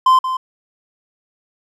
triangle tone with echo, 1036 Hz, C6, 17 cents flat, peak -6 dBFS, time 0.06-0.19 s, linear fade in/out 5 ms, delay 180 ms, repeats 1, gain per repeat -10 dB, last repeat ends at 0.37 s, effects none

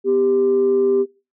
sine tone pair together, 250 / 394.5 Hz, B3 / G4, +21 / +11 cents, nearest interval minor sixth, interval 790 cents, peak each -23 / -13 dBFS, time 0.04-1.06 s, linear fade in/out 50 ms, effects noise-tail reverb RT60 0.3 s tail -20 dB re dry + tanh soft clip ceiling -9 dBFS

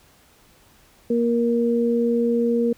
sine tone pair together, 235.6 / 470.3 Hz, A#3 / A#4, +19 / +15 cents, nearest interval octave, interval 1196 cents, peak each -20 dBFS, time 1.1-2.73 s, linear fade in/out 5 ms, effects pink hiss -55 dBFS RMS until 2.77 s

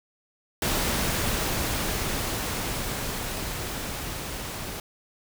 pink noise with level ramp, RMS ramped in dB -25 to -35 dBFS, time 0.62-4.8 s, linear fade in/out 2 ms, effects none

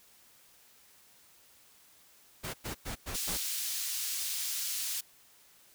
pink noise bursts, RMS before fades -38 dBFS, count 5, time 2.43-3.376 s, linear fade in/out 20 ms, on 110 ms, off 99 ms
pink high-pass noise, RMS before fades -35 dBFS, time 3.14-5.01 s, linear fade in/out 10 ms, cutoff 4300 Hz, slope 12 dB/octave
effects white hiss -61 dBFS RMS until 5.74 s

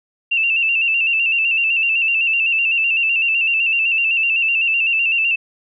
sine tone with vibrato, 2700 Hz, E7, 41 cents sharp, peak -14 dBFS, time 0.31-5.36 s, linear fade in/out 10 ms, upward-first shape square, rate 7.9 Hz, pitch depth 43 cents each way, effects none

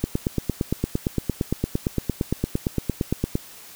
click train, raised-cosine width 3 ms, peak -8 dBFS, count 30, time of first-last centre 0.04-3.354 s, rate 8.75 Hz, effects white hiss -44 dBFS RMS until 3.75 s

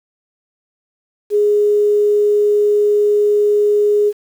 sine tone, 415.3 Hz, G#4, in tune, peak -10 dBFS, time 1.3-4.13 s, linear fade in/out 50 ms, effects 7-bit

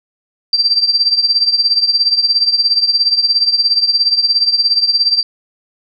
sine tone with tremolo, 4699 Hz, D8, in tune, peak -6 dBFS, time 0.53-5.23 s, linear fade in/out 2 ms, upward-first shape triangle, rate 17 Hz, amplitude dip 85%, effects none

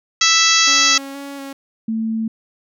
harmonic tone, 659.3 Hz, E5, in tune, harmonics 2 / 3 / 4 / 5 / 6 / 7 / 8 / 9 / 10, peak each -20 / -20 / -20 / -20 / -20 / -20 / -20 / -20 / -20 dBFS, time 0.21-0.98 s, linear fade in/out 5 ms
sawtooth tone with vibrato, 277.2 Hz, C#4, in tune, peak -25 dBFS, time 0.67-1.53 s, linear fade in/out 5 ms, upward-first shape square, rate 2.1 Hz, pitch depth 16 cents each way
sine tone, 222.9 Hz, A3, 23 cents sharp, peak -18 dBFS, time 1.88-2.28 s, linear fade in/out 5 ms
effects none

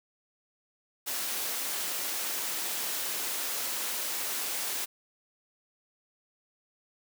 white high-pass noise, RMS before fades -33 dBFS, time 1.06-4.86 s, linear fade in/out 20 ms, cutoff 280 Hz, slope 12 dB/octave, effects none

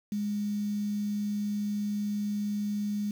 sine tone with quantisation, 206.5 Hz, G#3, 10 cents flat, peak -28 dBFS, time 0.12-3.11 s, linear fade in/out 2 ms, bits 8, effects none

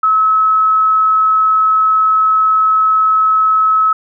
sine tone, 1291 Hz, E6, 37 cents flat, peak -8 dBFS, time 0.03-3.93 s, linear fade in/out 5 ms, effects none

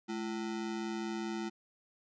square ring-modulated tone, 277.2 Hz, C#4, in tune, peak -33 dBFS, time 0.08-1.5 s, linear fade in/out 20 ms, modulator 62.4 Hz, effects resampled to 16000 Hz

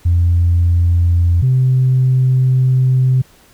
sine tone pair in turn, 86.2 / 129.15 Hz, F2 / C3, -22 / -22 cents, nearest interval perfect fifth, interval 700 cents, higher second, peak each -8 dBFS, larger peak neither, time 0.05-1.42 / 1.42-3.22 s, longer second, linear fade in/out 10 ms, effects tanh soft clip ceiling -5 dBFS + pink hiss -48 dBFS RMS until 3.53 s

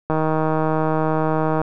click train, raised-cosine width 1 ms, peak -7 dBFS, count 239, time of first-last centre 0.1-1.616 s, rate 157 Hz, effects none

